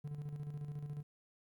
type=tone with tremolo; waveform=triangle; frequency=146.83 Hz; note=D3; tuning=in tune; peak=-37 dBFS; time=0.04-1.03 s; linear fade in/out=10 ms; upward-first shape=square; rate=14 Hz; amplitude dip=50%; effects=13-bit